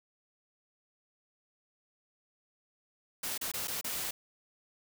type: noise with dropouts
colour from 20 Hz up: white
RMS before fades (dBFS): -36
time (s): 3.23-4.11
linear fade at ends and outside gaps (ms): 5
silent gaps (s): 3.378-3.412 / 3.517-3.537 / 3.674-3.68 / 3.812-3.843
effects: none